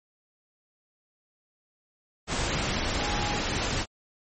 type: tone in noise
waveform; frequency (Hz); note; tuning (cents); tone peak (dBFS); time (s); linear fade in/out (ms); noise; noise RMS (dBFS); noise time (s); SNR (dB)
sine; 827; G#5; -8; -33; 2.98-3.41; 50; pink; -28; 2.27-3.86; -8
effects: MP3 32 kbps